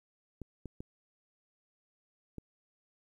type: clicks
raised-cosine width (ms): 3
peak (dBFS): -29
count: 4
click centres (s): 0.417 / 0.657 / 0.805 / 2.383
effects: 11-bit